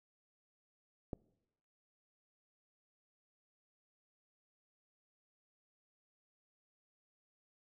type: click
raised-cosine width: 2 ms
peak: -26 dBFS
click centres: 1.132 s
effects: noise-tail reverb RT60 0.9 s tail -23 dB re dry

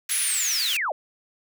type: high-pass noise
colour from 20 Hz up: pink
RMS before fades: -29 dBFS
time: 0.09-0.77 s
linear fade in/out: 5 ms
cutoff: 1800 Hz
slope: 24 dB/octave
type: linear sweep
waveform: sine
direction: down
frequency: 11230 to 523.3 Hz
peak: -23 dBFS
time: 0.11-0.92 s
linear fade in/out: 2 ms
effects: none

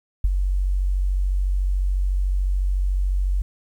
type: tone with ADSR envelope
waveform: sine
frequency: 46.94 Hz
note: F#1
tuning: 26 cents sharp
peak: -12 dBFS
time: 0.24-3.42 s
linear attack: 6 ms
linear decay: 29 ms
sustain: -6 dB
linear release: 4 ms
effects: 9-bit

